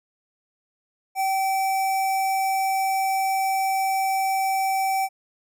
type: tone with notch filter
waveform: square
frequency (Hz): 771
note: G5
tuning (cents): -29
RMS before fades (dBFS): -23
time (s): 1.15-5.09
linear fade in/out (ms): 50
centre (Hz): 3800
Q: 1.7
effects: none